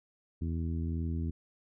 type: harmonic tone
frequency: 82.41 Hz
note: E2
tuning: in tune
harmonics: 1 / 2 / 3 / 4 / 5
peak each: -32 / -38 / -39 / -45 / -54 dBFS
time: 0.41-1.31 s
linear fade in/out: 10 ms
effects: none